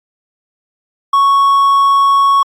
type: tone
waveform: triangle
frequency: 1108.7 Hz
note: C#6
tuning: in tune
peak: -5 dBFS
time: 1.13-2.43 s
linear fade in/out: 5 ms
effects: AAC 64 kbps